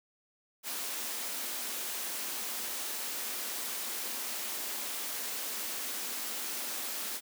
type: high-pass noise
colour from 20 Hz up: white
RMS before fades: -37 dBFS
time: 0.63-7.21 s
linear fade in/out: 50 ms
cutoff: 200 Hz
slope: 96 dB/octave
effects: none